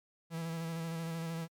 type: tone with vibrato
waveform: 45% pulse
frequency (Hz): 164.8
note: E3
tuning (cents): 0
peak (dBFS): -36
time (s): 0.3-1.48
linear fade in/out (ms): 50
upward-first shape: square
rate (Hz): 13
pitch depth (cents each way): 20
effects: MP3 96 kbps